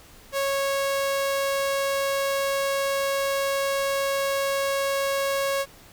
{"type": "tone", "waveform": "sawtooth", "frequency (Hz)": 551, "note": "C#5", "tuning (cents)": -11, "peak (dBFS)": -19, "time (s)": [0.32, 5.66], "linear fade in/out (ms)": 50, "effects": ["pink hiss -50 dBFS RMS until 5.92 s"]}